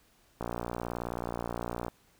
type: click train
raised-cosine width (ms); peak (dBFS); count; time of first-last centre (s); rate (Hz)
1; -20; 88; 0.41-1.882; 59.1
effects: pink hiss -65 dBFS RMS until 2.19 s